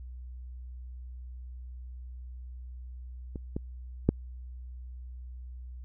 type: clicks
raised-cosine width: 3 ms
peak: -25 / -19 / -8 dBFS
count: 3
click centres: 3.358 / 3.565 / 4.09 s
effects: added 62 Hz sine -40 dBFS peak until 5.84 s